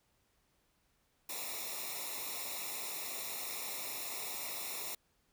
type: noise with comb filter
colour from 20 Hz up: white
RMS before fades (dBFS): -41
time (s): 1.29-4.95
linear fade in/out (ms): 5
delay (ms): 0.64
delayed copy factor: -0.9
effects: pink hiss -75 dBFS RMS until 5.32 s